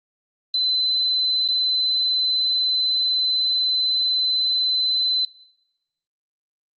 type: tone with dropouts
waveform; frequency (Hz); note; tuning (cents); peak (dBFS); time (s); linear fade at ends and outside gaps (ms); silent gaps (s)
sine; 4041; B7; +39; -18; 0.54-5.25; 2; 1.479-1.486
effects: noise-tail reverb RT60 0.9 s tail -21 dB re dry + Opus 24 kbps